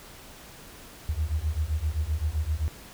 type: beating tone pair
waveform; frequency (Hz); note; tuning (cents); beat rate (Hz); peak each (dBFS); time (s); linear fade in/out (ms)
sine; 73.42 / 81.12; D2 / E2; 0 / -27; 7.7; -28; 1.09-2.68; 0
effects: pink hiss -47 dBFS RMS until 2.93 s